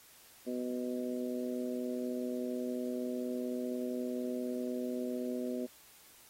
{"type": "harmonic tone", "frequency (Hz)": 124.2, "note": "B2", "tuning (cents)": 10, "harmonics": [2, 3, 4, 5], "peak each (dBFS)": [-36, -40, -42, -44], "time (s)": [0.46, 5.67], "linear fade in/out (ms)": 20, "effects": ["white hiss -59 dBFS RMS until 6.29 s", "AAC 48 kbps"]}